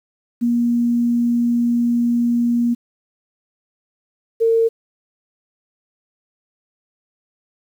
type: tone pair in turn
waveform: sine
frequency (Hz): 237.8 / 455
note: A#3 / A#4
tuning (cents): +35 / -42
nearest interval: major seventh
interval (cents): 1123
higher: second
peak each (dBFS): -14 / -12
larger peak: second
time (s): 0.41-2.75 / 4.4-4.69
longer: first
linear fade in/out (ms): 20
effects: 8-bit